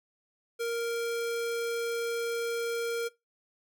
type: tone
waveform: square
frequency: 466.2 Hz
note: A#4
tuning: in tune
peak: -30 dBFS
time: 0.59-3.09 s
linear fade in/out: 20 ms
effects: noise-tail reverb RT60 0.2 s tail -20 dB re dry